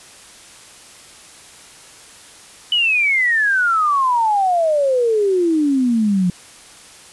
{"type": "exponential sweep", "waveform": "sine", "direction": "down", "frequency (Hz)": [3000, 174.61], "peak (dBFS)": -13, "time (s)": [2.72, 6.3], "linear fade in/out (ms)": 2, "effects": ["white hiss -42 dBFS RMS until 7.12 s", "resampled to 24000 Hz"]}